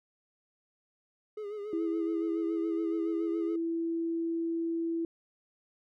triangle tone with vibrato, 415.8 Hz, G#4, 2 cents sharp, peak -34 dBFS, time 1.37-3.56 s, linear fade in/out 5 ms, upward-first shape sine, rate 7.1 Hz, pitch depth 58 cents each way
sine tone with pitch glide, 329.6 to 332.1 Hz, E4 to E4, 0 to +13 cents, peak -29 dBFS, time 1.73-5.05 s, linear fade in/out 2 ms, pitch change +13 cents, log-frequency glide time 3.08-3.33 s
effects none

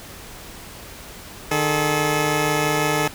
10% pulse tone pair together, 151.57 / 428.7 Hz, D#3 / A4, -45 / -45 cents, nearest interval octave + tritone, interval 1800 cents, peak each -13 dBFS, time 1.51-3.08 s, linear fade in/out 5 ms, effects pink hiss -39 dBFS RMS until 3.14 s

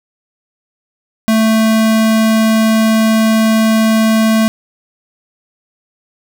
square tone, 221.1 Hz, A3, 9 cents sharp, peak -9 dBFS, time 1.28-4.48 s, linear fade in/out 0 ms, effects none

